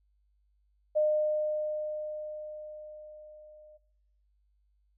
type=tone with level ramp; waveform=sine; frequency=609 Hz; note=D#5; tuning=37 cents flat; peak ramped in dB=-22 to -52 dBFS; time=0.95-3.78 s; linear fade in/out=20 ms; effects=noise-tail reverb RT60 0.7 s tail -20 dB re dry + added 50 Hz sine -67 dBFS peak until 4.97 s